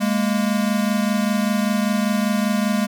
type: tone pair together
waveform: square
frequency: 205.2 / 230.3 Hz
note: G#3 / A#3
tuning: -21 / -21 cents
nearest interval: major second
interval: 200 cents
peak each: -20 / -23 dBFS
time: 0-2.87 s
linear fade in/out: 20 ms
effects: none